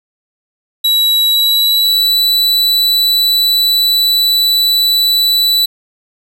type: tone with pitch glide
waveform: 45% pulse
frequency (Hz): 3900 to 3964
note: B7 to B7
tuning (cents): -23 to +6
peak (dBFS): -8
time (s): 0.84-5.66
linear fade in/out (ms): 10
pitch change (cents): +29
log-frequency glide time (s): 1.3-2.18
effects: none